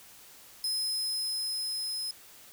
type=tone with level ramp; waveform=sawtooth; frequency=5100 Hz; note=D#8; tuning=42 cents sharp; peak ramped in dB=-26 to -30 dBFS; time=0.64-2.11 s; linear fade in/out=2 ms; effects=white hiss -53 dBFS RMS until 2.52 s